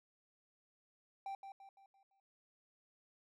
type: tone with echo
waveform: triangle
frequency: 783 Hz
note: G5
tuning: 2 cents flat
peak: -39 dBFS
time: 1.26-1.35 s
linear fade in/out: 2 ms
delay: 170 ms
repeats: 5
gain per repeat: -7 dB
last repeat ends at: 2.2 s
effects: none